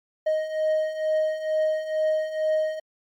triangle beating tone pair, 622.3 / 624.5 Hz, D#5 / D#5, 0 / +6 cents, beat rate 2.2 Hz, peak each -26 / -21 dBFS, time 0.26-2.8 s, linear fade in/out 10 ms, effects MP3 96 kbps

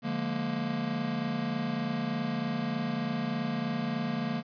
square chord, Bb dominant seventh, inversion first, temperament just, 145.68 / 174.81 / 209.8 / 233.1 Hz, D3 / F3 / Ab3 / Bb3, -14 / +2 / +18 / 0 cents, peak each -38 / -38 / -37 / -33 dBFS, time 0.02-4.43 s, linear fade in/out 50 ms, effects resampled to 11025 Hz + 10-bit

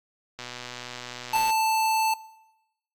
click train, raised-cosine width 0.2 ms, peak -19 dBFS, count 138, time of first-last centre 0.39-1.504 s, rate 123 Hz
square tone, 882 Hz, A5, 4 cents sharp, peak -22 dBFS, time 1.33-2.14 s, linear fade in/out 5 ms
effects noise-tail reverb RT60 0.9 s tail -20 dB re dry + AAC 64 kbps

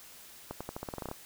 accelerating click train, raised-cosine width 1 ms, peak -23 dBFS, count 12, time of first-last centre 0.51-1.114 s, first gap 96 ms, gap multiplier 0.88, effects white hiss -52 dBFS RMS until 1.25 s

